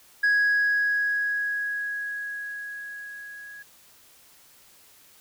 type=tone with level ramp; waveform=sine; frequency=1661.2 Hz; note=G#6; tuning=in tune; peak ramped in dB=-15 to -40 dBFS; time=0.23-3.63 s; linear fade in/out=10 ms; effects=tanh soft clip ceiling -17 dBFS + white hiss -55 dBFS RMS until 5.2 s